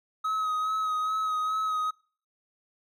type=tone with vibrato; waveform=triangle; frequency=1271 Hz; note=D#6; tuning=36 cents sharp; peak=-24 dBFS; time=0.24-1.91 s; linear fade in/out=10 ms; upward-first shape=sine; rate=2.4 Hz; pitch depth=25 cents each way; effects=noise-tail reverb RT60 0.5 s tail -26 dB re dry